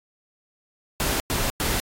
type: noise bursts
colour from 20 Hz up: pink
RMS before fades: -24 dBFS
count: 3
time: 1-1.8 s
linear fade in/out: 0 ms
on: 200 ms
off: 100 ms
effects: AAC 48 kbps